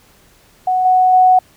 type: tone with level steps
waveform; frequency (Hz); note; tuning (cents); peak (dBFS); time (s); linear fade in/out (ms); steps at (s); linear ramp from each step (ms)
sine; 740; F#5; 0; -12 / -8 / -6; 0.67-1.39; 5; 0.85 / 1.13; 5
effects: pink hiss -50 dBFS RMS until 1.56 s